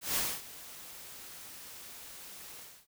white noise with ADSR envelope, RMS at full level -30 dBFS, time 0.01-2.87 s, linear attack 150 ms, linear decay 250 ms, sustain -18 dB, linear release 270 ms, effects none

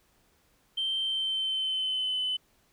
sine tone with pitch glide, 3129 to 3021 Hz, G7 to F#7, -4 to +35 cents, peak -26 dBFS, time 0.77-2.37 s, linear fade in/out 10 ms, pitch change -61 cents, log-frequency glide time 1-2.21 s, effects tanh soft clip ceiling -23 dBFS + pink hiss -67 dBFS RMS until 2.72 s

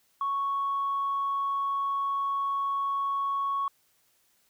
sine tone, 1108.7 Hz, C#6, in tune, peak -25 dBFS, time 0.21-3.68 s, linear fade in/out 2 ms, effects tanh soft clip ceiling -22 dBFS + white hiss -68 dBFS RMS until 4.49 s

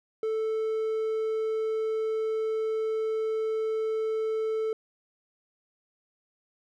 triangle tone, 440 Hz, A4, in tune, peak -24 dBFS, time 0.23-4.73 s, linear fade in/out 2 ms, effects none

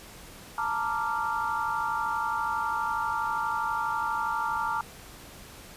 sine chord, Bb major seventh, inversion third, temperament equal with one note detuned, 880 / 932.3 / 1174.7 / 1388.1 Hz, A5 / Bb5 / D6 / F6, 0 / 0 / 0 / -11 cents, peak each -32 dBFS, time 0.58-4.81 s, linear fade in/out 2 ms, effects pink hiss -47 dBFS RMS until 5.76 s + resampled to 32000 Hz

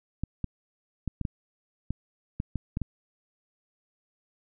clicks, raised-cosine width 5 ms, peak -17 dBFS, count 10, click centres 0.236 / 0.443 / 1.077 / 1.213 / 1.252 / 1.906 / 2.401 / 2.557 / 2.771 / 2.817 s, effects none

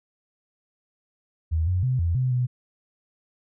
sine tone with pitch steps, 80.4 / 91 / 128.4 / 84.8 / 128.2 / 124.7 Hz, E2 / F#2 / C3 / E2 / C3 / B2, -43 / -28 / -32 / +50 / -35 / +17 cents, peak -20 dBFS, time 1.51-2.47 s, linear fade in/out 20 ms, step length 160 ms, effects none

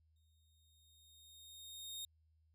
sawtooth tone with exponential growth, 3704 Hz, A#7, 12 cents flat, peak -40 dBFS, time 0.16-2.05 s, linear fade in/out 2 ms, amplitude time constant 410 ms, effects added 79 Hz sine -70 dBFS peak until 2.54 s

